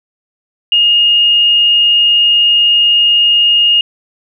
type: tone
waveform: sine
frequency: 2848 Hz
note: F7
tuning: 33 cents sharp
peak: -6 dBFS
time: 0.72-3.81 s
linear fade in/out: 2 ms
effects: none